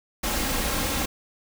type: noise with comb filter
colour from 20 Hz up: pink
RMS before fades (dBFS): -26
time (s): 0.23-1.06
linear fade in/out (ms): 10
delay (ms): 3.7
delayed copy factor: +0.5
effects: none